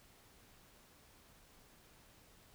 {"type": "silence", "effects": ["pink hiss -64 dBFS RMS until 2.54 s"]}